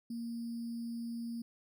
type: tone with sample-and-hold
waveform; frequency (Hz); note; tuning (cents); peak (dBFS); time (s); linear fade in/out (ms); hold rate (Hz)
sine; 233.1; A#3; 0; -37; 0.1-1.42; 5; 4900
effects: none